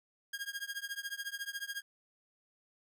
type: tone with tremolo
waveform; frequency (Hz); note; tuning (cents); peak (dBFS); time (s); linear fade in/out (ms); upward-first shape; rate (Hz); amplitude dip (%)
sawtooth; 1624; G#6; -39; -31; 0.33-1.82; 5; triangle; 14; 100
effects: none